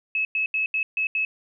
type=tone bursts at uneven times; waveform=sine; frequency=2586 Hz; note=E7; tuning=34 cents flat; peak=-21 dBFS; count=6; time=0.15-0.25 / 0.35-0.46 / 0.54-0.66 / 0.74-0.83 / 0.97-1.07 / 1.15-1.25 s; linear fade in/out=2 ms; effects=none